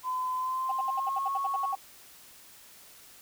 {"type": "tone with pitch glide", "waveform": "sine", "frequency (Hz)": [1018, 1103.7], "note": ["C6", "C#6"], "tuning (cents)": [-48, -8], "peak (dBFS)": -28, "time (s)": [0.03, 1.76], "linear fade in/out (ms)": 50, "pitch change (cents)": 140, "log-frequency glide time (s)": [0.35, 1.38]}
{"type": "tone bursts", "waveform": "sine", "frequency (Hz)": 784, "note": "G5", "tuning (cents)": 0, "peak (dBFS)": -27, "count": 12, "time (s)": [0.69, 1.752], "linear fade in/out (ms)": 5, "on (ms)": 28, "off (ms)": 66}
{"effects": ["tanh soft clip ceiling -20 dBFS", "white hiss -53 dBFS RMS until 3.21 s"]}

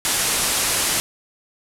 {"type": "low-pass noise", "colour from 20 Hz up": "white", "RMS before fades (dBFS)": -21, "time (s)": [0.05, 1], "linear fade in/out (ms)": 0, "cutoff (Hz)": 12000, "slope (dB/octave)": 48, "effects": []}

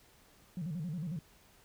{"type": "tone with vibrato", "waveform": "sine", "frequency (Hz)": 164.9, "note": "E3", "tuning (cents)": 1, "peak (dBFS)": -34, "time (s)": [0.57, 1.19], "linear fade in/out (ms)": 2, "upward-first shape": "square", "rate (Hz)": 11, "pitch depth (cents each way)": 160, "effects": ["tanh soft clip ceiling -32 dBFS", "pink hiss -63 dBFS RMS until 1.64 s"]}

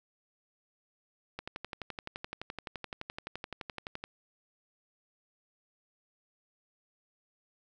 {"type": "click train", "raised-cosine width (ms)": 0.3, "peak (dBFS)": -22, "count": 32, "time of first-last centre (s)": [1.39, 4.04], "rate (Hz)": 11.7, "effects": []}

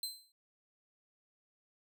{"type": "tone with exponential decay", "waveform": "sawtooth", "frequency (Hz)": 4100, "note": "C8", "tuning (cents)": -36, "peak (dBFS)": -31, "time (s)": [0.03, 0.32], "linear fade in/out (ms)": 2, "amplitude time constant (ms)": 62, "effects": []}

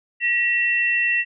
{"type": "tone pair together", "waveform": "sine", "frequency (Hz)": [1918.5, 2706], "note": ["A#6", "E7"], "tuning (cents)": [49, 45], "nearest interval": "tritone", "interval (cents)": 596, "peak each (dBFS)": -20, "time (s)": [0.2, 1.25], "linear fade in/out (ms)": 50, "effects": []}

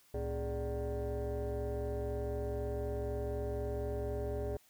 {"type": "tone with frequency modulation", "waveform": "sine", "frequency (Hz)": 239, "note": "A#3", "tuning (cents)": 43, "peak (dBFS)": -32, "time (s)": [0.14, 4.57], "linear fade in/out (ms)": 5, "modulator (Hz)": 174, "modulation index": 2.1, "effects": ["tanh soft clip ceiling -32 dBFS", "white hiss -66 dBFS RMS until 4.69 s"]}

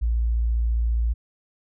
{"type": "tone", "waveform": "sine", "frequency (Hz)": 57.4, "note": "A#1", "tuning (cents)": -26, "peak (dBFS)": -19, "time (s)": [0.01, 1.14], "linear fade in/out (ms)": 20, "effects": []}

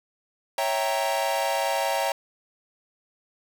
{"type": "chord", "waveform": "45% pulse", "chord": "C# diminished seventh", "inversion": "none", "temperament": "equal", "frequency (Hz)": [554.4, 659.3, 784, 932.3], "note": ["C#5", "E5", "G5", "Bb5"], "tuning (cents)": [0, 0, 0, 0], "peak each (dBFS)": -29, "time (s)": [0.58, 2.12], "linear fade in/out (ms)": 2, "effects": []}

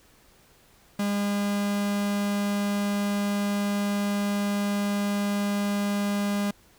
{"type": "tone", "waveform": "45% pulse", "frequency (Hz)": 203.1, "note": "G#3", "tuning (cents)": -38, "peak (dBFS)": -24, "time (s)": [0.99, 6.51], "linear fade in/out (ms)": 5, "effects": ["pink hiss -58 dBFS RMS until 6.78 s"]}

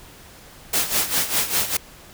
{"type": "noise with tremolo", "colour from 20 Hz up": "white", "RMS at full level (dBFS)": -19, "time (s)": [0.73, 1.77], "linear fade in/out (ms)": 5, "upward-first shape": "sine", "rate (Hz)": 5, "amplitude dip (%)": 75, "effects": ["pink hiss -45 dBFS RMS until 2.13 s"]}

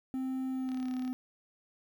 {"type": "tone with pitch glide", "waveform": "triangle", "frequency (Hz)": [261.6, 255], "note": ["C4", "C4"], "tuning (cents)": [0, -44], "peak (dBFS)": -30, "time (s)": [0.14, 1.13], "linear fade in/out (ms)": 0, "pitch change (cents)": -44, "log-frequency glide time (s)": [0.52, 0.9]}
{"type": "click train", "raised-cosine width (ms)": 0.2, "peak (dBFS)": -33, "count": 15, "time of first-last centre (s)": [0.69, 1.078], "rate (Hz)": 36.1}
{"effects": ["10-bit"]}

